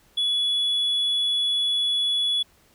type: tone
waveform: sine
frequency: 3402 Hz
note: G#7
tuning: 41 cents sharp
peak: -18 dBFS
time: 0.17-2.43 s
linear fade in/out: 10 ms
effects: tanh soft clip ceiling -19 dBFS + pink hiss -59 dBFS RMS until 2.74 s